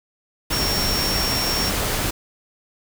sine tone in noise, 5500 Hz, F8, 27 cents flat, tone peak -23 dBFS, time 0.52-1.7 s, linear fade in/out 10 ms, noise pink, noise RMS -23 dBFS, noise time 0.5-2.11 s, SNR -3 dB, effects none

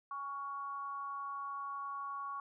sine tone with amplitude modulation, 1117 Hz, C#6, 13 cents sharp, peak -36 dBFS, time 0.11-2.4 s, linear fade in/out 2 ms, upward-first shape sine, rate 293 Hz, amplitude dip 60%, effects none

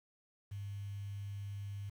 sine tone with quantisation, 100.5 Hz, G2, 44 cents sharp, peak -40 dBFS, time 0.51-1.9 s, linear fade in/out 10 ms, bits 10, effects none

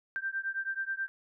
sine beating tone pair, 1568 / 1577.3 Hz, G6 / G6, 0 / +10 cents, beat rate 9.3 Hz, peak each -35 / -35 dBFS, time 0.16-1.08 s, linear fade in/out 0 ms, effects none

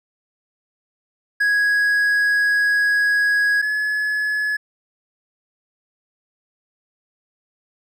triangle tone pair in turn, 1661.2 / 1702 Hz, G#6 / G#6, 0 / +42 cents, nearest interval unison, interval 42 cents, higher second, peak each -13 / -17 dBFS, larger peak first, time 1.4-3.62 / 3.62-4.57 s, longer first, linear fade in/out 10 ms, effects none

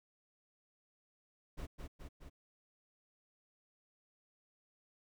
brown noise with echo, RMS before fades -43 dBFS, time 1.57-1.67 s, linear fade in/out 20 ms, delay 210 ms, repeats 3, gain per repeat -3 dB, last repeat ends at 2.3 s, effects none

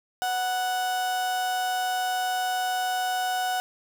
35% pulse tone with amplitude modulation, 740 Hz, F#5, in tune, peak -22 dBFS, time 0.22-3.6 s, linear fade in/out 0 ms, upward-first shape sine, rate 233 Hz, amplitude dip 25%, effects none

